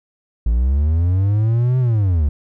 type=linear two-way sweep; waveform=triangle; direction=up then down; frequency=53 to 130 to 68 Hz; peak=-11 dBFS; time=0.46-2.29 s; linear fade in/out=5 ms; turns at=1.79 s; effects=none